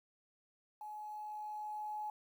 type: tone with level ramp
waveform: sine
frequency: 847 Hz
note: G#5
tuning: 34 cents sharp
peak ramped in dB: -44 to -38 dBFS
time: 0.81-2.1 s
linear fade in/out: 2 ms
effects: 11-bit